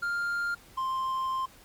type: tone pair in turn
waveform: triangle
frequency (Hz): 1400 / 1048.8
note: F6 / C6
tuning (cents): +4 / +4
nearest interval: perfect fourth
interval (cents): 500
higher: first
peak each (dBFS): -26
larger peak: neither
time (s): 0.02-0.55 / 0.77-1.46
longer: second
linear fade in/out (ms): 10
effects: pink hiss -55 dBFS RMS until 1.64 s + Opus 48 kbps